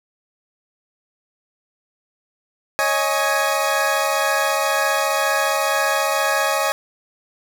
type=chord; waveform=20% pulse; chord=C# suspended second; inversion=none; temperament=equal with one note detuned; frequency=554.4 / 629.1 / 830.6 Hz; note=C#5 / D#5 / G#5; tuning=0 / +19 / 0 cents; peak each=-17 dBFS; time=2.79-6.72 s; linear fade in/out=0 ms; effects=none